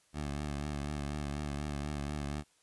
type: tone with vibrato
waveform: 15% pulse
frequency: 72.8 Hz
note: D2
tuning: 15 cents flat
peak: -29 dBFS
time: 0.13-2.44 s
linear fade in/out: 50 ms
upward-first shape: triangle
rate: 4.1 Hz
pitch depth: 63 cents each way
effects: white hiss -69 dBFS RMS until 2.62 s + resampled to 24000 Hz